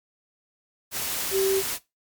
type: tone in noise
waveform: sine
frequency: 386.5 Hz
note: G4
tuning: 24 cents flat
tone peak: -20 dBFS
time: 1.31-1.63 s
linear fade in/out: 50 ms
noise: white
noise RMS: -29 dBFS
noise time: 0.91-1.79 s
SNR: +6 dB
effects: noise-tail reverb RT60 0.2 s tail -18 dB re dry + MP3 96 kbps